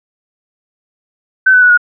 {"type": "tone with pitch steps", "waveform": "sine", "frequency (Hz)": [1528, 1500.9, 1474.2, 1448.1], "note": ["G6", "F#6", "F#6", "F#6"], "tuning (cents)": [-45, 24, -7, -38], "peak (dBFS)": -4, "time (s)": [1.46, 1.776], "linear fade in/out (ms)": 10, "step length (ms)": 79, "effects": []}